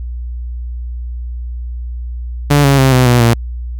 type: tone with pitch steps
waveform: sawtooth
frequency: 144.7 / 138.65 / 132.84 / 127.29 / 121.96 / 116.86 Hz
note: D3 / C#3 / C3 / C3 / B2 / A#2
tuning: -25 / +1 / +27 / -47 / -21 / +5 cents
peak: -3 dBFS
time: 2.5-3.34 s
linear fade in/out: 10 ms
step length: 140 ms
effects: added 60 Hz sine -20 dBFS peak until 3.79 s